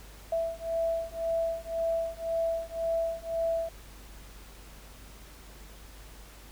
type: beating tone pair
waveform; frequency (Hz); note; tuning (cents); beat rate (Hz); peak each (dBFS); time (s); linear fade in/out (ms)
sine; 661 / 662.9; E5 / E5; +5 / +10; 1.9; -31; 0.32-3.69; 5
effects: added 50 Hz sine -48 dBFS peak until 6.51 s + pink hiss -52 dBFS RMS until 6.51 s